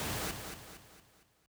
pink noise with echo, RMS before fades -36 dBFS, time 0-0.31 s, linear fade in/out 0 ms, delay 230 ms, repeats 5, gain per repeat -7 dB, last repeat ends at 1.46 s, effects high-pass 60 Hz 12 dB/octave

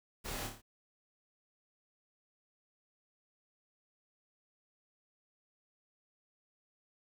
pink noise with echo, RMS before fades -42 dBFS, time 0.24-0.48 s, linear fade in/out 20 ms, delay 28 ms, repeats 5, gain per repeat -4 dB, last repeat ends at 0.62 s, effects none

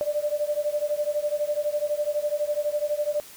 sine beating tone pair, 587.3 / 599.3 Hz, D5 / D5, 0 / +35 cents, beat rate 12 Hz, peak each -26 / -27 dBFS, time 0.01-3.2 s, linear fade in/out 0 ms, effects white hiss -46 dBFS RMS until 3.36 s

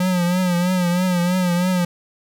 square tone with vibrato, 179.3 Hz, F3, 46 cents sharp, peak -17 dBFS, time 0-1.85 s, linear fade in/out 5 ms, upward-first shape triangle, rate 3.1 Hz, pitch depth 70 cents each way, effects none

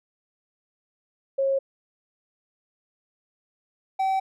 sine / triangle tone pair in turn, 543 / 767.9 Hz, C#5 / G5, -36 / -36 cents, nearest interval tritone, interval 600 cents, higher second, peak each -20 / -19 dBFS, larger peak second, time 1.38-1.59 / 3.99-4.2 s, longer neither, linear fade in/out 10 ms, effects none

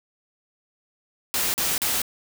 white noise bursts, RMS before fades -24 dBFS, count 3, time 1.34-2.018 s, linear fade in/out 0 ms, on 200 ms, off 39 ms, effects none

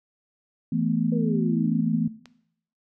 sine chord, E suspended fourth, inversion none, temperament equal, 164.81 / 220 / 246.9 Hz, E3 / A3 / B3, 0 / 0 / 0 cents, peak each -26 dBFS, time 0.72-2.08 s, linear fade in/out 5 ms
sine exponential sweep, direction down, 493.9 to 220 Hz, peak -30 dBFS, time 1.12-2 s, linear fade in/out 5 ms
click, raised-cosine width 0.2 ms, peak -27 dBFS, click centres 2.257 s
effects noise-tail reverb RT60 0.7 s tail -17 dB re dry

